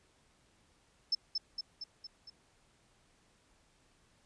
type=tone with echo; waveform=sine; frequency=5274 Hz; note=E8; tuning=in tune; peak=-27 dBFS; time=1.12-1.15 s; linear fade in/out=5 ms; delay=230 ms; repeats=5; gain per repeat=-4 dB; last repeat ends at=2.3 s; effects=pink hiss -69 dBFS RMS until 4.25 s + resampled to 22050 Hz